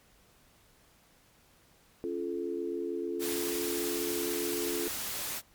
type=chord; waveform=sine; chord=Db augmented; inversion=none; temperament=just; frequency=277.2 / 346.5 / 433.1 Hz; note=Db4 / F4 / A4; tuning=0 / -14 / -27 cents; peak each=-39 / -34 / -36 dBFS; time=2.04-4.88 s; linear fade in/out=0 ms
type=noise; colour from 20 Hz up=white; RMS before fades=-36 dBFS; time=3.19-5.42 s; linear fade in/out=50 ms
effects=pink hiss -63 dBFS RMS until 5.54 s + MP3 96 kbps